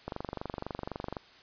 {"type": "click train", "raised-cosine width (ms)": 1, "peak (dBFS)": -21, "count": 27, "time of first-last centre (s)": [0.08, 1.168], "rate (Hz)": 23.9, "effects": ["white hiss -56 dBFS RMS until 1.42 s", "resampled to 11025 Hz"]}